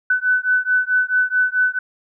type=beating tone pair; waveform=sine; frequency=1500 / 1504.6 Hz; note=F#6 / F#6; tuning=+23 / +29 cents; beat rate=4.6 Hz; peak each=-18 dBFS; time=0.1-1.79 s; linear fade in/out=5 ms; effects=none